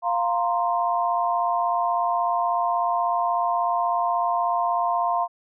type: chord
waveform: sine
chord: F suspended fourth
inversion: none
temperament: just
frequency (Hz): 698.5 / 931.3 / 1047.7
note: F5 / Bb5 / C6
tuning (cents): 0 / -2 / +2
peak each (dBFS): -23 / -26 / -25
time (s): 0.02-5.28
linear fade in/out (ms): 50
effects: none